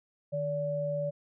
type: tone pair together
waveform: sine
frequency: 152.4 / 576.4 Hz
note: D#3 / D5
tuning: -36 / -33 cents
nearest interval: octave + major seventh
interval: 2303 cents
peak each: -35 / -30 dBFS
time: 0.32-1.11 s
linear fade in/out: 20 ms
effects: none